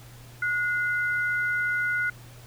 sine tone pair together, 1451.6 / 2066 Hz, F#6 / C7, -34 / -22 cents, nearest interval tritone, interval 612 cents, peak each -24 / -31 dBFS, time 0.42-2.1 s, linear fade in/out 5 ms, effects added 120 Hz sine -46 dBFS peak until 2.46 s + pink hiss -51 dBFS RMS until 2.46 s

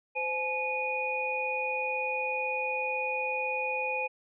sine tone cluster, 516 / 854 / 2466 Hz, C5 / G#5 / D#7, -24 / +48 / -16 cents, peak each -34 / -35 / -31 dBFS, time 0.15-4.08 s, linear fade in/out 20 ms, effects none

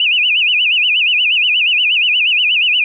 sine tone with vibrato, 2700 Hz, E7, 41 cents sharp, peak -10 dBFS, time 0-2.84 s, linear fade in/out 2 ms, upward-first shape sine, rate 8.4 Hz, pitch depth 190 cents each way, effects none

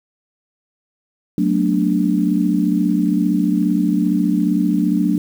sine chord, B minor seventh, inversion second, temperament equal with one note detuned, 185 / 220 / 242.3 / 293.7 Hz, F#3 / A3 / B3 / D4, 0 / 0 / -33 / 0 cents, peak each -18 / -20 / -23 / -18 dBFS, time 1.38-5.18 s, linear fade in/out 2 ms, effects 7-bit

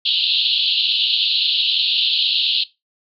white band-pass noise, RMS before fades -18 dBFS, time 0.05-2.64 s, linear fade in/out 10 ms, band 2800 to 4300 Hz, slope 96 dB/octave, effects noise-tail reverb RT60 0.2 s tail -17 dB re dry

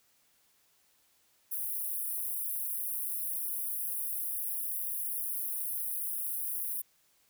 white high-pass noise, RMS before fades -35 dBFS, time 1.51-6.82 s, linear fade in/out 10 ms, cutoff 9600 Hz, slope 96 dB/octave, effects white hiss -69 dBFS RMS until 7.29 s

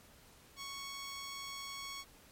10% pulse tone, 1108.7 Hz, C#6, in tune, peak -34 dBFS, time 0.56-2.05 s, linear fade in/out 50 ms, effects pink hiss -61 dBFS RMS until 2.31 s + MP3 64 kbps

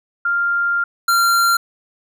sine / square tone pair in turn, 1396 / 1380 Hz, F6 / F6, -1 / -21 cents, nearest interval unison, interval 20 cents, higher first, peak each -15 / -13 dBFS, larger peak second, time 0.25-0.84 / 1.08-1.57 s, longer first, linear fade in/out 5 ms, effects none

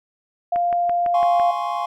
sine tone, 698.5 Hz, F5, in tune, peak -17 dBFS, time 0.52-1.51 s, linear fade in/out 5 ms
click train, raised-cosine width 0.5 ms, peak -17 dBFS, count 6, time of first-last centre 0.56-1.398 s, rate 5.97 Hz
triangle chord, Db major seventh, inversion first, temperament equal, 698.5 / 830.6 / 1046.5 / 1108.7 Hz, F5 / Ab5 / C6 / Db6, 0 / 0 / 0 / 0 cents, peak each -24 / -26 / -26 / -27 dBFS, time 1.14-1.86 s, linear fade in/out 5 ms
effects none

